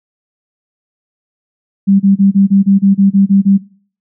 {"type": "tone bursts", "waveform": "sine", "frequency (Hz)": 196.6, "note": "G3", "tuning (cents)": 5, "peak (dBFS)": -5, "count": 11, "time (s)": [1.87, 3.58], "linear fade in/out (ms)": 20, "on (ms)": 130, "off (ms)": 28, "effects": ["noise-tail reverb RT60 0.5 s tail -21 dB re dry"]}